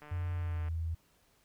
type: click train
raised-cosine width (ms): 0.5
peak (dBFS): -36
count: 100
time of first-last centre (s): 0.02-0.684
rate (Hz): 149
type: tone with pitch glide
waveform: sine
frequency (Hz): 88.9 to 81.99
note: F2 to E2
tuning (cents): +31 to -9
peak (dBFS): -32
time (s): 0.11-0.95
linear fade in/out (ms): 10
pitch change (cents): -140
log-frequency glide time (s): 0.36-0.68
effects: pink hiss -69 dBFS RMS until 1.44 s